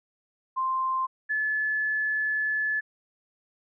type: tone pair in turn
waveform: sine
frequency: 1046.5 / 1724.7 Hz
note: C6 / A6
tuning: 0 / -35 cents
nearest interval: major sixth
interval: 865 cents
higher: second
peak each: -24 dBFS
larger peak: neither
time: 0.56-1.07 / 1.29-2.81 s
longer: second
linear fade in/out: 20 ms
effects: none